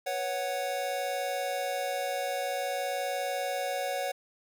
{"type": "chord", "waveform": "square", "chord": "B suspended second", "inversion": "none", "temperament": "equal", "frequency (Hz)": [493.9, 554.4, 740], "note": ["B4", "C#5", "F#5"], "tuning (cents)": [0, 0, 0], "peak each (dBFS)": [-40, -34, -34], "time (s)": [0.06, 4.12], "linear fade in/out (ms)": 10, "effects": []}